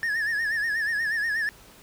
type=tone with vibrato; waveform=triangle; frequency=1760 Hz; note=A6; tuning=in tune; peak=-22 dBFS; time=0.03-1.49 s; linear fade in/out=0 ms; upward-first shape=sine; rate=8.3 Hz; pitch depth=98 cents each way; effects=pink hiss -51 dBFS RMS until 1.82 s